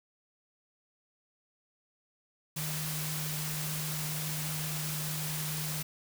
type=tone in noise; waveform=sine; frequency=153.3 Hz; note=D#3; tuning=25 cents flat; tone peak=-36 dBFS; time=2.56-5.83 s; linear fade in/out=10 ms; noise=white; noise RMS=-37 dBFS; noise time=2.56-5.83 s; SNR=-2 dB; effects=none